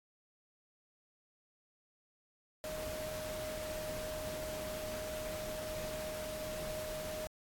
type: tone in noise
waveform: sine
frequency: 620 Hz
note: D#5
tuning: 6 cents flat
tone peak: -40 dBFS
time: 2.64-7.27 s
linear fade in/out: 0 ms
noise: pink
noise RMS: -45 dBFS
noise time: 2.64-7.27 s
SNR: +2 dB
effects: AAC 64 kbps